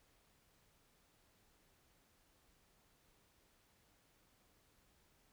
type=silence; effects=pink hiss -73 dBFS RMS until 5.32 s